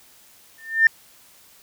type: tone with exponential growth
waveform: sine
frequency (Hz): 1800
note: A6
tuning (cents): +39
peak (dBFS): -7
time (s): 0.58-0.87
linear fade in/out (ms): 2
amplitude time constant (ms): 61
effects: tanh soft clip ceiling -3 dBFS + white hiss -52 dBFS RMS until 1.62 s